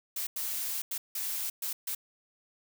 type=noise bursts at uneven times; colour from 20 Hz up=blue; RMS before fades=-34 dBFS; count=6; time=0.16-0.27 / 0.36-0.82 / 0.91-0.98 / 1.15-1.5 / 1.62-1.73 / 1.87-1.95 s; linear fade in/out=5 ms; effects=none

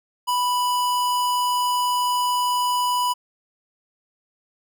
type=tone; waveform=square; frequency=987.8 Hz; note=B5; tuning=in tune; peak=-20 dBFS; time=0.27-3.14 s; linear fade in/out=20 ms; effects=none

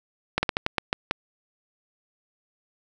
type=slowing click train; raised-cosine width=0.3 ms; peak=-6 dBFS; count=8; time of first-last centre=0.38-1.111 s; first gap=50 ms; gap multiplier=1.24; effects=none

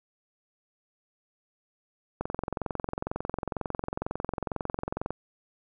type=click train; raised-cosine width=1 ms; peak=-16 dBFS; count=65; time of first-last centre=2.21-5.106 s; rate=22.1 Hz; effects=none

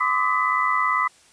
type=tone cluster; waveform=sine; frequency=1025 / 1167 / 1265 / 1994 Hz; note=C6 / D6 / D#6 / B6; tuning=-36 / -11 / +28 / +16 cents; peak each=-24 dBFS; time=0-1.08 s; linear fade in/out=10 ms; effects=white hiss -54 dBFS RMS until 1.32 s + resampled to 22050 Hz

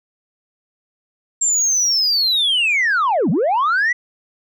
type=linear two-way sweep; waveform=sine; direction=down then up; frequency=7459 to 141.8 to 2001 Hz; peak=-12 dBFS; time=1.41-3.93 s; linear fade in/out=10 ms; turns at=3.3 s; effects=tanh soft clip ceiling -12 dBFS

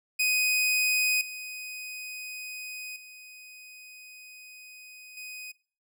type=tone with level steps; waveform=sawtooth; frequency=2500 Hz; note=D#7; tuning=8 cents sharp; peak=-20 / -34 / -43 / -36 dBFS; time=0.19-5.52 s; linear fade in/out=10 ms; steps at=1.21 / 2.96 / 5.17 s; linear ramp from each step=2 ms; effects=noise-tail reverb RT60 0.4 s tail -19 dB re dry

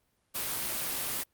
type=noise; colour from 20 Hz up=white; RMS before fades=-33 dBFS; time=0.34-1.24 s; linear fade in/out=20 ms; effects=pink hiss -74 dBFS RMS until 1.33 s + Opus 32 kbps

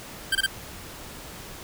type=tone bursts; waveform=25% pulse; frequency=1568 Hz; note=G6; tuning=in tune; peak=-16 dBFS; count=3; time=0.32-0.464 s; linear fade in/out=5 ms; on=32 ms; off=24 ms; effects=pink hiss -41 dBFS RMS until 1.63 s

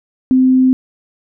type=tone; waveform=sine; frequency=258.4 Hz; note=C4; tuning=21 cents flat; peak=-7 dBFS; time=0.31-0.73 s; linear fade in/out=0 ms; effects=none

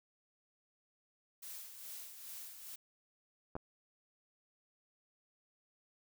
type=noise with tremolo; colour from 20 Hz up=blue; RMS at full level=-47 dBFS; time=1.42-2.76 s; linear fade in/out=10 ms; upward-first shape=sine; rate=2.4 Hz; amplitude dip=50%
type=clicks; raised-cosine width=1 ms; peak=-28 dBFS; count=2; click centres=3.554 / 3.565 s
effects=none

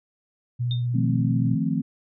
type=tone with vibrato; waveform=sine; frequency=121.5 Hz; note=B2; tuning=28 cents flat; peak=-22 dBFS; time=0.59-1.56 s; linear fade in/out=20 ms; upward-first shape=sine; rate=16 Hz; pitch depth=23 cents each way
type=tone with exponential decay; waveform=sine; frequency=3641 Hz; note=A#7; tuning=41 cents flat; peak=-27 dBFS; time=0.71-0.86 s; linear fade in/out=1 ms; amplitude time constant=32 ms
type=chord; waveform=sine; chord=F dominant seventh; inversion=third; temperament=equal; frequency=155.56 / 174.61 / 220 / 261.6 Hz; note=Eb3 / F3 / A3 / C4; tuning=0 / 0 / 0 / 0 cents; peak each=-27 dBFS; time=0.94-1.82 s; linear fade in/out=10 ms
effects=none

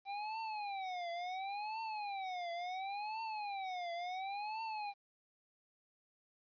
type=tone with vibrato; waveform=square; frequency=783 Hz; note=G5; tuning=2 cents flat; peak=-40 dBFS; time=0.05-4.94 s; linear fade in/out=50 ms; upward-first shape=triangle; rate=0.71 Hz; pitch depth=250 cents each way; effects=resampled to 11025 Hz + 12-bit

